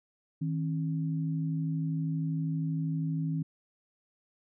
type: tone pair together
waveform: sine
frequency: 158.7 / 271.3 Hz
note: D#3 / C#4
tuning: +35 / -37 cents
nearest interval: major sixth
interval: 928 cents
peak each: -29 / -36 dBFS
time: 0.41-3.43 s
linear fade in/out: 10 ms
effects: none